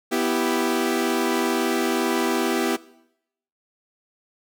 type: chord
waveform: sawtooth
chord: E minor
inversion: second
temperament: equal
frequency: 246.9 / 329.6 / 392 Hz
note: B3 / E4 / G4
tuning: 0 / 0 / 0 cents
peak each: -21 dBFS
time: 0.11-2.77 s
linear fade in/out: 20 ms
effects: noise-tail reverb RT60 0.8 s tail -20 dB re dry